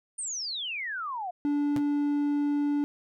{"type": "exponential sweep", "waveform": "sine", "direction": "down", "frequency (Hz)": [9100, 688], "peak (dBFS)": -31, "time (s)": [0.18, 1.31], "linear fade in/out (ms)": 10}
{"type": "tone", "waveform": "triangle", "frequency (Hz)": 290, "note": "D4", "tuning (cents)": -22, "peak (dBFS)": -22, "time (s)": [1.45, 2.84], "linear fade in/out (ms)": 0}
{"type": "tone with exponential decay", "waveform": "sawtooth", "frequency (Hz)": 130.81, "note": "C3", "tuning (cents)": 0, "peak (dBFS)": -26, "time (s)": [1.76, 1.83], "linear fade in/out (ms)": 2, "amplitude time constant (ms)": 15}
{"effects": []}